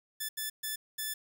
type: tone bursts at uneven times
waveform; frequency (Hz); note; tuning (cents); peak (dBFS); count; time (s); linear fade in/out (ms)
5% pulse; 1744; A6; -16; -23; 4; 0.2-0.29 / 0.37-0.5 / 0.63-0.76 / 0.98-1.14; 10
effects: 10-bit